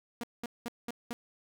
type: tone bursts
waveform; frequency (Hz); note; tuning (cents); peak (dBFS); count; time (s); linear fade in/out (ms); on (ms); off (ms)
sawtooth; 237.2; A#3; +30; -31; 5; 0.21-1.13; 0; 24; 200
effects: none